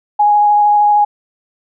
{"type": "tone with vibrato", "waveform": "sine", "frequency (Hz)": 830.6, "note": "G#5", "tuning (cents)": 0, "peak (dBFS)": -7, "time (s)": [0.19, 1.05], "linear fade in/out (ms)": 10, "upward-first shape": "sine", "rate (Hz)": 13, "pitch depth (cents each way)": 10, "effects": []}